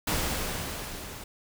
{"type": "noise with level ramp", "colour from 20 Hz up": "pink", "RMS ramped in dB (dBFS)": [-27, -42], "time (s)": [0.07, 1.24], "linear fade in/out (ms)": 5, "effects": []}